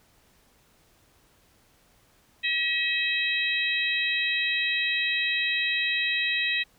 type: harmonic tone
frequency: 640 Hz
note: D#5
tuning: 49 cents sharp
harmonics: 3 / 4 / 5 / 6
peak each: -28 / -27 / -34 / -30 dBFS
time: 2.43-6.64 s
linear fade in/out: 20 ms
effects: pink hiss -62 dBFS RMS until 6.78 s